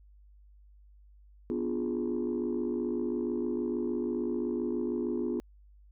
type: chord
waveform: sine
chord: B diminished seventh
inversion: none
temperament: equal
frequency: 246.9 / 293.7 / 349.2 / 415.3 Hz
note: B3 / D4 / F4 / Ab4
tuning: 0 / 0 / 0 / 0 cents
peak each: -32 / -37 / -32 / -35 dBFS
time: 1.5-5.4 s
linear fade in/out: 0 ms
effects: tanh soft clip ceiling -23 dBFS + added 50 Hz sine -54 dBFS peak until 5.91 s